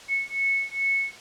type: beating tone pair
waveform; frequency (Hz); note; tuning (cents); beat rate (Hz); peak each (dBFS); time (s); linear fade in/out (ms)
sine; 2199 / 2201.4; C#7 / C#7; -14 / -13; 2.4; -26; 0.08-1.16; 50
effects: white hiss -45 dBFS RMS until 1.2 s + low-pass 6000 Hz 12 dB/octave